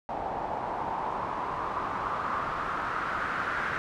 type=noise with low-pass filter sweep; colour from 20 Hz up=white; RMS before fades=-32 dBFS; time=0.09-3.78 s; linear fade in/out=0 ms; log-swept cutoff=800 to 1500 Hz; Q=3.9; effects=none